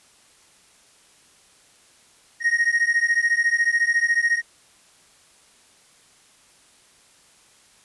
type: beating tone pair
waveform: triangle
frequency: 1864.7 / 1878.7 Hz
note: A#6 / A#6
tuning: 0 / +13 cents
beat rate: 14 Hz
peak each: -19 dBFS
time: 2.4-4.42 s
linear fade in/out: 50 ms
effects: white hiss -55 dBFS RMS until 7.84 s + resampled to 24000 Hz